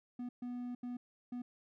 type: tone bursts at uneven times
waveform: triangle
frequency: 245.3 Hz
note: B3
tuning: 12 cents flat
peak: -37 dBFS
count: 4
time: 0.19-0.29 / 0.42-0.75 / 0.83-0.97 / 1.32-1.42 s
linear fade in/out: 5 ms
effects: none